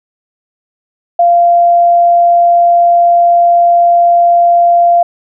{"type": "tone", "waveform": "sine", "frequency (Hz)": 692, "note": "F5", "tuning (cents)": -16, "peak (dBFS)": -4, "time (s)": [1.19, 5.03], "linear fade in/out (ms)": 5, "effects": []}